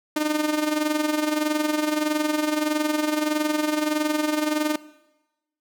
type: tone with amplitude modulation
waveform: sawtooth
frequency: 303.7 Hz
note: D#4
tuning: 42 cents flat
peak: -15 dBFS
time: 0.16-4.76 s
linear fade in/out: 5 ms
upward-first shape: sine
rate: 21.6 Hz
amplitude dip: 65%
effects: noise-tail reverb RT60 1.0 s tail -19 dB re dry